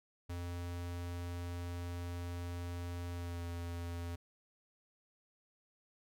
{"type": "tone with pitch glide", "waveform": "square", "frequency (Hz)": [87.31, 85.91], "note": ["F2", "F2"], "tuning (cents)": [0, -28], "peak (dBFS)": -40, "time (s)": [0.29, 4.16], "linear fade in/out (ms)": 10, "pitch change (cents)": -28, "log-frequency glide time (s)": [3.12, 3.43], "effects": []}